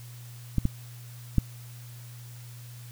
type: clicks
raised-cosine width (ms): 5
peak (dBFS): -11 / -11 / -8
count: 3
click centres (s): 0.583 / 0.654 / 1.383
effects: added 120 Hz sine -42 dBFS peak until 2.91 s + white hiss -52 dBFS RMS until 2.91 s